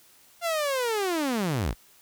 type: linear sweep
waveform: sawtooth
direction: down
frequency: 698.5 to 34.93 Hz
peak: -21 dBFS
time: 0.41-1.75 s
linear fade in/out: 50 ms
effects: white hiss -57 dBFS RMS until 2.01 s